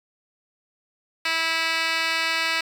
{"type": "tone with band-pass filter", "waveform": "10% pulse", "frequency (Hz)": 326.5, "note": "E4", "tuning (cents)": -17, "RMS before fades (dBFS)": -24, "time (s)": [1.25, 2.61], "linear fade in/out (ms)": 5, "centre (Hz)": 3100, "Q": 3.4, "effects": ["7-bit"]}